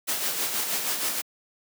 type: noise with tremolo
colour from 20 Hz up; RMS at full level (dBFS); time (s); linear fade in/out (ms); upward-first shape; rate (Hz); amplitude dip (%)
white; -26; 0.07-1.22; 20; sine; 6.3; 45
effects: high-pass 200 Hz 12 dB/octave